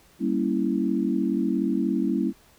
sine chord, G diminished seventh, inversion none, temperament equal, 196 / 233.1 / 277.2 / 329.6 Hz, G3 / Bb3 / Db4 / Fb4, 0 / 0 / 0 / 0 cents, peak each -27 dBFS, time 0.19-2.33 s, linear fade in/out 50 ms, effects pink hiss -57 dBFS RMS until 2.58 s

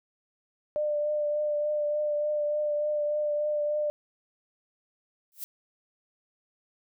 sine tone with vibrato, 596 Hz, D5, 25 cents sharp, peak -25 dBFS, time 0.76-3.9 s, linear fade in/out 0 ms, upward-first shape triangle, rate 3.4 Hz, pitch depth 21 cents each way
violet noise with exponential growth, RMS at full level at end -32 dBFS, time 5.32-5.44 s, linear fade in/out 0 ms, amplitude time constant 26 ms
effects none

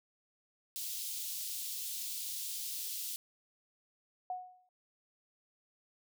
white high-pass noise, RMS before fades -40 dBFS, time 0.76-3.16 s, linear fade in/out 0 ms, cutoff 3200 Hz, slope 24 dB/octave
sine tone with exponential decay, 733 Hz, F#5, 16 cents flat, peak -33 dBFS, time 4.3-4.69 s, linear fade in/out 2 ms, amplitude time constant 84 ms
effects none

